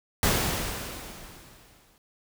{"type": "noise with exponential decay", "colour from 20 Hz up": "pink", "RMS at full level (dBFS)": -22, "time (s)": [0.23, 1.98], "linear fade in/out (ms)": 1, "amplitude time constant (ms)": 380, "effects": []}